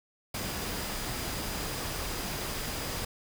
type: tone in noise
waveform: sine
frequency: 4917 Hz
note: D#8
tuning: 21 cents flat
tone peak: -46 dBFS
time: 0.34-3.05 s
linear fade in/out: 5 ms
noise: pink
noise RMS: -35 dBFS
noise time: 0.34-3.05 s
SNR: -14 dB
effects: none